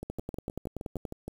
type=two click trains; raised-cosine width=2 ms; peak=-21 / -24 dBFS; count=11 / 9; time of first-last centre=0.1-1.052 / 0.03-1.28 s; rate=10.5 / 6.4 Hz; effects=8-bit